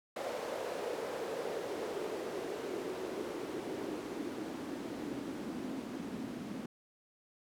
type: noise with band-pass filter sweep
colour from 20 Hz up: white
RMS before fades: -40 dBFS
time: 0.16-6.66 s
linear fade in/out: 5 ms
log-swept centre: 530 to 230 Hz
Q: 3.3
effects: none